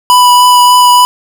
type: tone with vibrato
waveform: square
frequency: 987.8 Hz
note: B5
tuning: in tune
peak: -3 dBFS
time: 0.1-1.05 s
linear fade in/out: 0 ms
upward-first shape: triangle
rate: 3.4 Hz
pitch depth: 12 cents each way
effects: none